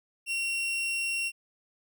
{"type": "tone", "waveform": "40% pulse", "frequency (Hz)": 2739, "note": "F7", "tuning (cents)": -34, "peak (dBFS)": -27, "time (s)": [0.26, 1.32], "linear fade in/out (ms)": 50, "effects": []}